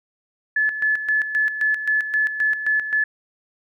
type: tone with tremolo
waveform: sine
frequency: 1725 Hz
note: A6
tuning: 35 cents flat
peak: -16 dBFS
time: 0.56-3.04 s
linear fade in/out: 5 ms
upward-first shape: square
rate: 3.8 Hz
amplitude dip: 65%
effects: none